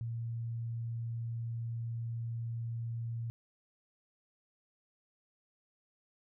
sine tone, 115.9 Hz, A#2, 10 cents flat, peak -35 dBFS, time 0.01-3.3 s, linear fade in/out 0 ms, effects none

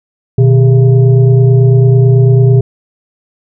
sine tone with frequency modulation, 123.47 Hz, B2, in tune, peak -3 dBFS, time 0.38-2.61 s, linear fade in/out 5 ms, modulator 276 Hz, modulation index 0.67, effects none

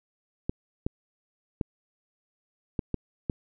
clicks, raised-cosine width 3 ms, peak -14 dBFS, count 6, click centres 0.495 / 0.865 / 1.612 / 2.792 / 2.943 / 3.298 s, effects none

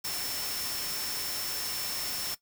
sine tone in noise, 5370 Hz, E8, 31 cents sharp, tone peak -35 dBFS, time 0.04-2.35 s, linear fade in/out 10 ms, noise white, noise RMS -35 dBFS, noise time 0.04-2.35 s, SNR -3 dB, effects noise-tail reverb RT60 0.1 s tail -17 dB re dry

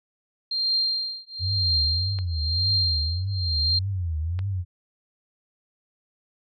sine tone with tremolo, 4186 Hz, C8, in tune, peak -19 dBFS, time 0.51-3.79 s, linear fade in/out 5 ms, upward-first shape triangle, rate 1 Hz, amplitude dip 100%
sine tone with vibrato, 87.31 Hz, F2, in tune, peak -24 dBFS, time 1.39-4.65 s, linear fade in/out 50 ms, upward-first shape triangle, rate 1.7 Hz, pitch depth 250 cents each way
clicks, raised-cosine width 0.3 ms, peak -23 dBFS, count 2, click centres 2.188 / 4.391 s
effects none

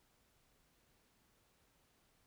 silence, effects pink hiss -74 dBFS RMS until 2.26 s

